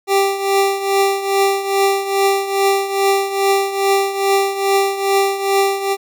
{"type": "tone with tremolo", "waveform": "25% pulse", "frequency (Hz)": 393.1, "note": "G4", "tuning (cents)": 5, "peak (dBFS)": -7, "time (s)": [0.07, 5.97], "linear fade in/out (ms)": 50, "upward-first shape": "triangle", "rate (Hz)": 2.4, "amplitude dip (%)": 75, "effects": []}